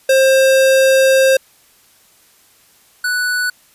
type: tone pair in turn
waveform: square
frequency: 531 / 1482.1 Hz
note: C5 / F#6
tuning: +25 / +2 cents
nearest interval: octave + tritone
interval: 1777 cents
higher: second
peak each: -9 / -16 dBFS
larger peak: first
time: 0.09-1.37 / 3.04-3.5 s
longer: first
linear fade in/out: 5 ms
effects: white hiss -51 dBFS RMS until 3.74 s + resampled to 32000 Hz